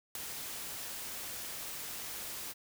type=noise with ADSR envelope; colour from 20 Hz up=white; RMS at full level=-35 dBFS; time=0.15-2.54 s; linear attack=3 ms; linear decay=5 ms; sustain=-7 dB; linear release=33 ms; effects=none